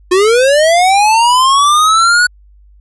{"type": "linear sweep", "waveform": "square", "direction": "up", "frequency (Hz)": [352.6, 1480], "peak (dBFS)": -7, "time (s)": [0.11, 2.27], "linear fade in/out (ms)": 10, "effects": ["added 50 Hz sine -40 dBFS peak until 2.8 s", "resampled to 24000 Hz"]}